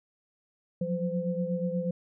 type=tone cluster; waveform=sine; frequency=175.5 / 183.8 / 513 Hz; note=F3 / F#3 / C5; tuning=+9 / -11 / -34 cents; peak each=-31 / -33 / -32 dBFS; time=0.81-1.91 s; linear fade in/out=5 ms; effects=none